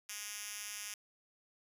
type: tone with high-pass filter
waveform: 5% pulse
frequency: 207.7 Hz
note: G#3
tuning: in tune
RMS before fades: -44 dBFS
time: 0.09-0.94 s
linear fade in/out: 2 ms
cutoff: 3900 Hz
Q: 0.67
effects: resampled to 32000 Hz